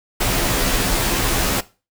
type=noise with comb filter; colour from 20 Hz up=pink; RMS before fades=-19 dBFS; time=0.2-1.61 s; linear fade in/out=10 ms; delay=13 ms; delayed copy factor=-0.95; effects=noise-tail reverb RT60 0.3 s tail -18 dB re dry